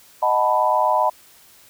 sine chord, B dominant seventh, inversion first, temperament equal, 622.3 / 740 / 880 / 987.8 Hz, D#5 / F#5 / A5 / B5, 0 / 0 / 0 / 0 cents, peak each -21 / -23 / -21 / -19 dBFS, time 0.22-1.1 s, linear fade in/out 10 ms, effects white hiss -50 dBFS RMS until 1.69 s

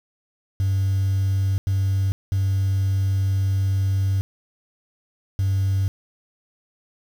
sine tone bursts at uneven times, 97 Hz, G2, 18 cents flat, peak -16 dBFS, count 4, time 0.6-1.58 / 1.67-2.12 / 2.32-4.21 / 5.39-5.88 s, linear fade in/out 0 ms, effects tanh soft clip ceiling -16 dBFS + 7-bit

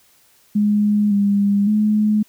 sine tone with pitch steps, 208.1 / 201.5 / 212.2 Hz, G#3 / G3 / G#3, +4 / +48 / +38 cents, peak -13 dBFS, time 0.55-2.23 s, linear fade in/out 10 ms, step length 560 ms, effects white hiss -55 dBFS RMS until 2.28 s

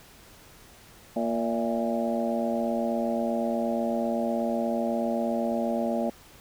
harmonic tone with a mistuned harmonic, 116.54 Hz, A#2, in tune, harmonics 2 / 3 / 4 / 5 / 6 / 7, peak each -28 / -35 / -37 / -30 / -32 / -37 dBFS, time 1.16-6.1 s, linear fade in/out 5 ms, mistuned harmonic 6, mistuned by -72 cents, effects pink hiss -52 dBFS RMS until 6.4 s

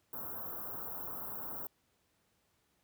white band-stop noise, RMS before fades -42 dBFS, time 0.13-1.67 s, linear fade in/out 2 ms, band 1400 to 13000 Hz, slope 48 dB/octave, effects pink hiss -75 dBFS RMS until 2.83 s + high-pass 60 Hz 12 dB/octave

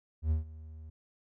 triangle tone with ADSR envelope, 78.5 Hz, D#2, 16 cents sharp, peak -22 dBFS, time 0.22-0.9 s, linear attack 90 ms, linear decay 130 ms, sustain -20 dB, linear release 7 ms, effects none

